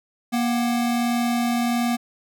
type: tone pair together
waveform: square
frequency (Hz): 237.2 / 753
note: A#3 / F#5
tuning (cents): +30 / +30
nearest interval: octave + minor sixth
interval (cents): 2000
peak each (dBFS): -21 / -30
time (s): 0.32-1.97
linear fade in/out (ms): 20
effects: none